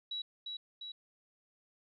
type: tone with echo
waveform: sine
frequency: 3900 Hz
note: B7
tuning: 23 cents flat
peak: -36 dBFS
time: 0.11-0.22 s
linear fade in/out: 5 ms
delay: 350 ms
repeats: 2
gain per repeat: -3 dB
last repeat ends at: 0.92 s
effects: none